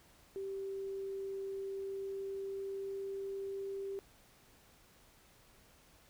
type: tone with pitch glide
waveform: sine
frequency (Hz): 389.8 to 392.5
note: G4 to G4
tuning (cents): -10 to +2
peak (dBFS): -38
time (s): 0.36-3.99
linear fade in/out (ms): 0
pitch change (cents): +12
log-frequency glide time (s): 1.34-3.84
effects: pink hiss -64 dBFS RMS until 6.09 s